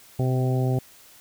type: harmonic tone with a mistuned harmonic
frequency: 129.2 Hz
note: C3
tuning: 21 cents flat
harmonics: 1 / 2 / 3 / 4 / 5 / 6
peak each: -21 / -30 / -30 / -35 / -35 / -36 dBFS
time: 0.19-0.79 s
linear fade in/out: 5 ms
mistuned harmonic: 1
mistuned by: -24 cents
effects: white hiss -51 dBFS RMS until 1.2 s